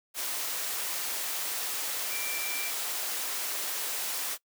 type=tone in noise; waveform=sine; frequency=2349 Hz; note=D7; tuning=in tune; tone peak=-37 dBFS; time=2.09-2.72 s; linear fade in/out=50 ms; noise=white; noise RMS=-33 dBFS; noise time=0.14-4.38 s; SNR=-7 dB; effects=noise-tail reverb RT60 0.1 s tail -22 dB re dry + high-pass 400 Hz 12 dB/octave